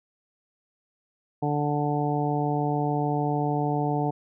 harmonic tone, 146.83 Hz, D3, in tune, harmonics 1 / 2 / 3 / 4 / 5 / 6, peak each -27 / -29 / -31 / -37 / -29 / -33 dBFS, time 1.42-4.11 s, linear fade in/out 10 ms, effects none

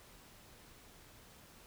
silence, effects pink hiss -59 dBFS RMS until 1.66 s

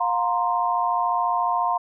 sine chord, F suspended fourth, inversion none, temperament equal with one note detuned, 710.7 / 932.3 / 1046.5 Hz, F5 / Bb5 / C6, +30 / 0 / 0 cents, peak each -24 dBFS, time 0-1.78 s, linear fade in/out 10 ms, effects none

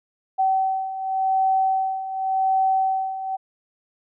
sine beating tone pair, 764 / 764.89 Hz, G5 / G5, -45 / -43 cents, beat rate 0.89 Hz, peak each -25 / -20 dBFS, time 0.38-3.37 s, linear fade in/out 20 ms, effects none

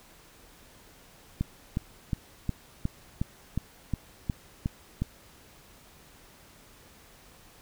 click train, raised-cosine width 5 ms, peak -15 dBFS, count 11, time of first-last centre 1.41-5.02 s, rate 2.77 Hz, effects pink hiss -55 dBFS RMS until 7.61 s

